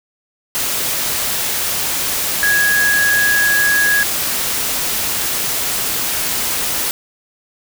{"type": "tone in noise", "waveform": "sine", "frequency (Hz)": 1661.2, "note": "G#6", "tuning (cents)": 0, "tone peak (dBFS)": -12, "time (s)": [2.43, 4.03], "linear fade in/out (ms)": 0, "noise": "white", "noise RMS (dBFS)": -19, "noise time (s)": [0.55, 6.91], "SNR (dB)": 4, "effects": []}